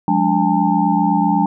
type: tone cluster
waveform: sine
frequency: 178.2 / 206.1 / 289.6 / 813 / 897 Hz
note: F3 / G#3 / D4 / G#5 / A5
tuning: +35 / -13 / -24 / -37 / +33 cents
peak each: -19 dBFS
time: 0.08-1.46 s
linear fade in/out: 2 ms
effects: none